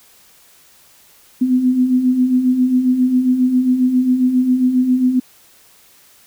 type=beating tone pair; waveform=sine; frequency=247.5 / 254.9 Hz; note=B3 / C4; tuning=+4 / -45 cents; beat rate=7.4 Hz; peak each=-20 / -12 dBFS; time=1.41-5.2 s; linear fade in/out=10 ms; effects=white hiss -49 dBFS RMS until 6.26 s